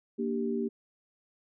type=chord; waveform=sine; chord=G minor; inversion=first; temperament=equal; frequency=233.1 / 293.7 / 392 Hz; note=Bb3 / D4 / G4; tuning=0 / 0 / 0 cents; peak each=-31 / -37 / -32 dBFS; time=0.18-0.69 s; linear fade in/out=20 ms; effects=none